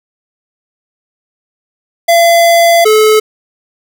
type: tone pair in turn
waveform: square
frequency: 679 / 431.6 Hz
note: F5 / A4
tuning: -49 / -33 cents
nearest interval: minor sixth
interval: 784 cents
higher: first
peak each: -5 dBFS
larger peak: neither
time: 2.08-2.85 / 2.85-3.2 s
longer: first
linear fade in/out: 10 ms
effects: none